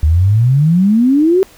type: exponential sweep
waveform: sine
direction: up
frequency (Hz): 73.42 to 392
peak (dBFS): -7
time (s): 0.03-1.43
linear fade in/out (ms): 0
effects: pink hiss -43 dBFS RMS until 1.57 s